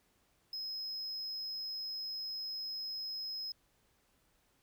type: tone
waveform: triangle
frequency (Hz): 5120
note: D#8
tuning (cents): +49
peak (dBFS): -37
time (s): 0.53-3.52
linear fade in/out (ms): 2
effects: pink hiss -73 dBFS RMS until 4.62 s